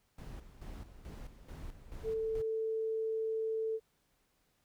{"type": "noise with tremolo", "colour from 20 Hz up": "brown", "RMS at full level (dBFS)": -45, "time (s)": [0.18, 2.42], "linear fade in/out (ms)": 5, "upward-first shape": "square", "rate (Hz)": 2.3, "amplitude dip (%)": 65}
{"type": "tone", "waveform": "sine", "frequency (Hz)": 443.3, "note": "A4", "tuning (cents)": 13, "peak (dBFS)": -32, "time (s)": [2.03, 3.8], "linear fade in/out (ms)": 50}
{"effects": ["pink hiss -75 dBFS RMS until 4.64 s"]}